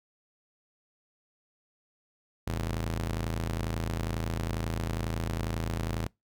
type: ring-modulated tone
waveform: sawtooth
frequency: 82.2 Hz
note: E2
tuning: 4 cents flat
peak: -23 dBFS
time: 2.47-6.07 s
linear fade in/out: 5 ms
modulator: 26.1 Hz
effects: noise-tail reverb RT60 0.2 s tail -26 dB re dry